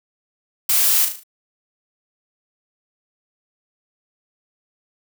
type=noise with echo; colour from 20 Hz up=blue; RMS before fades=-17 dBFS; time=0.69-1.05 s; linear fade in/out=5 ms; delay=37 ms; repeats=5; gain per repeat=-6 dB; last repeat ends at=1.235 s; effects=none

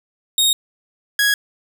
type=tone pair in turn; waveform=sawtooth; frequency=3729 / 1661.1 Hz; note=A#7 / G#6; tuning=0 / 0 cents; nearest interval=octave + major second; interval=1400 cents; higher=first; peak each=-10 dBFS; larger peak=neither; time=0.38-0.53 / 1.19-1.34 s; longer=neither; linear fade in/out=2 ms; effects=none

